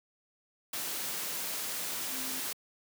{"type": "tone in noise", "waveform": "sine", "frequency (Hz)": 260.3, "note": "C4", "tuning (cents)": -9, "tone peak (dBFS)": -45, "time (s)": [2.12, 2.4], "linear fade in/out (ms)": 5, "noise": "white", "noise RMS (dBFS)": -36, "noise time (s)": [0.73, 2.53], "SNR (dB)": -12, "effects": ["high-pass 150 Hz 12 dB/octave"]}